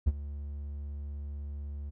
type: tone with ADSR envelope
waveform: triangle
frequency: 72 Hz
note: D2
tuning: 34 cents flat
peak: -17 dBFS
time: 0.06-1.91 s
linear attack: 17 ms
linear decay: 37 ms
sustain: -17 dB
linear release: 23 ms
effects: none